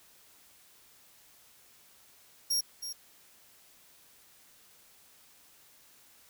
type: tone with echo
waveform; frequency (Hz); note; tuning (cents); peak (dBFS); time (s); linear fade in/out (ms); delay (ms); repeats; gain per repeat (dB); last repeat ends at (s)
sawtooth; 5588; F8; 0; -24; 2.5-2.61; 10; 320; 1; -10; 2.93
effects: white hiss -60 dBFS RMS until 6.29 s